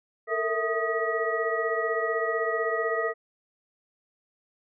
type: tone cluster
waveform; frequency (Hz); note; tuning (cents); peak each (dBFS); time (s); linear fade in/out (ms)
sine; 445.7 / 461.5 / 658 / 1246 / 1923; A4 / A#4 / E5 / D#6 / B6; +22 / -17 / -3 / +2 / -47; -31; 0.27-3.14; 50
effects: none